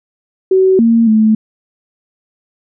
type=tone with pitch steps; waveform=sine; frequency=377.9 / 229.8 / 217.9 Hz; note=F#4 / A#3 / A3; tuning=+37 / -25 / -17 cents; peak=-6 dBFS; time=0.51-1.35 s; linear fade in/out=5 ms; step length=280 ms; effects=none

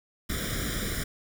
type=noise with comb filter; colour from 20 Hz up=pink; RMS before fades=-31 dBFS; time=0.29-1.04 s; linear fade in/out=10 ms; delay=0.56 ms; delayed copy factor=+0.95; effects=none

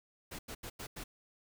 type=noise bursts at uneven times; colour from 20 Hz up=pink; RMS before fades=-44 dBFS; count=5; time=0.31-0.39 / 0.48-0.55 / 0.63-0.7 / 0.79-0.87 / 0.96-1.04 s; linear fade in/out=10 ms; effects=none

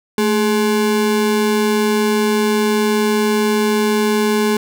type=ring-modulated tone; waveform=square; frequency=318.2 Hz; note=D#4; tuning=39 cents sharp; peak=-11 dBFS; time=0.18-4.57 s; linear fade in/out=2 ms; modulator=99.6 Hz; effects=none

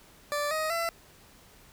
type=tone with pitch steps; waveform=20% pulse; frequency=585 / 627 / 672 Hz; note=D5 / D#5 / E5; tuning=-7 / +13 / +33 cents; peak=-23 dBFS; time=0.32-0.89 s; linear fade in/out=0 ms; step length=190 ms; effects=pink hiss -56 dBFS RMS until 1.72 s

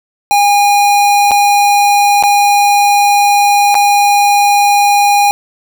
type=tone with dropouts; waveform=square; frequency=815 Hz; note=G#5; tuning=33 cents flat; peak=-7 dBFS; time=0.31-5.31 s; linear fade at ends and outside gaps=0 ms; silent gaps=1.31-1.316 / 2.226-2.236 / 3.744-3.752 s; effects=7-bit

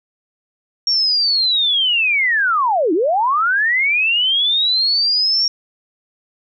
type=linear two-way sweep; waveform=sine; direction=down then up; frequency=5580 to 297.1 to 5580 Hz; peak=-13 dBFS; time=0.87-5.48 s; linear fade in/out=2 ms; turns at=2.93 s; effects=none

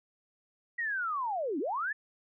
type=linear two-way sweep; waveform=sine; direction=down then up; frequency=1936 to 257.5 to 1805 Hz; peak=-30 dBFS; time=0.78-1.93 s; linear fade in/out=10 ms; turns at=1.59 s; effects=none

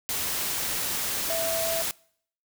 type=tone in noise; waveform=sine; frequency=659.3 Hz; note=E5; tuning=in tune; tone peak=-27 dBFS; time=1.3-1.82 s; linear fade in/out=0 ms; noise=white; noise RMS=-29 dBFS; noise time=0.09-1.91 s; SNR=-1 dB; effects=noise-tail reverb RT60 0.6 s tail -24 dB re dry

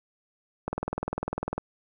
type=click train; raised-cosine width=1 ms; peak=-15 dBFS; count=19; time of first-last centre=0.68-1.58 s; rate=20 Hz; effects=none

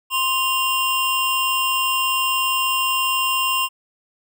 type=tone pair together; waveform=square; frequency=1046.5 / 2797 Hz; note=C6 / F7; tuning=0 / +2 cents; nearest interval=octave + perfect fourth; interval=1702 cents; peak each=-22 / -21 dBFS; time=0.1-3.69 s; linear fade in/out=50 ms; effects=none

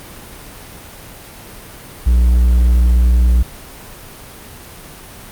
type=tone; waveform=triangle; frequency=60.3 Hz; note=B1; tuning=41 cents flat; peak=-6 dBFS; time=2.06-3.43 s; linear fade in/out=10 ms; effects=pink hiss -35 dBFS RMS until 5.31 s + Opus 32 kbps

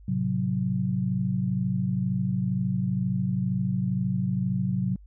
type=chord; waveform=sine; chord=F# diminished; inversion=first; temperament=equal with one note detuned; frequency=110 / 132.1 / 185 Hz; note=A2 / C3 / F#3; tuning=0 / +17 / 0 cents; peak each=-31 / -28 / -26 dBFS; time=0.08-4.96 s; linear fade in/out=5 ms; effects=added 50 Hz sine -46 dBFS peak until 5.06 s

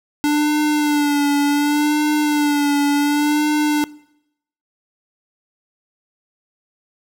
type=tone with vibrato; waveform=square; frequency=293.7 Hz; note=D4; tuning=in tune; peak=-15 dBFS; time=0.24-3.84 s; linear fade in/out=0 ms; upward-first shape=sine; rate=0.68 Hz; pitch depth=41 cents each way; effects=noise-tail reverb RT60 0.8 s tail -22 dB re dry

